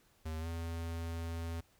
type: tone with pitch glide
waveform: square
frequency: 79.4 to 83.2 Hz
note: D#2 to E2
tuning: +36 to +17 cents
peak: -38 dBFS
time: 0.25-1.61 s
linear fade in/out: 10 ms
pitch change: +81 cents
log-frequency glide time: 0.39-0.47 s
effects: pink hiss -69 dBFS RMS until 1.79 s